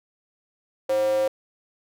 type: tone with high-pass filter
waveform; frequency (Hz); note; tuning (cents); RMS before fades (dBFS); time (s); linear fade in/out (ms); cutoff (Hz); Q
square; 106.5; G#2; +44; -22; 0.89-1.28; 5; 520; 9.9
effects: none